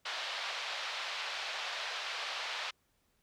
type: band-pass noise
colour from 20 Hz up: white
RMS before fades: -39 dBFS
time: 0.05-2.71 s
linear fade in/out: 10 ms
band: 600 to 4200 Hz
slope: 24 dB/octave
effects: pink hiss -75 dBFS RMS until 3.22 s